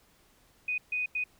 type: tone bursts at uneven times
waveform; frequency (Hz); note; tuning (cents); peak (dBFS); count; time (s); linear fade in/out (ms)
sine; 2489; D#7; 0; -28; 3; 0.68-0.78 / 0.92-1.06 / 1.15-1.24; 5
effects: pink hiss -64 dBFS RMS until 1.39 s